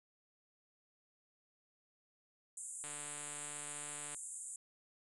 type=band-pass noise; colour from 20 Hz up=white; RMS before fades=-47 dBFS; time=2.57-4.56 s; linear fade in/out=2 ms; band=7100 to 9800 Hz; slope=96 dB/octave
type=click train; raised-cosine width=0.3 ms; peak=-34 dBFS; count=193; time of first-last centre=2.84-4.146 s; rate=147 Hz
effects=none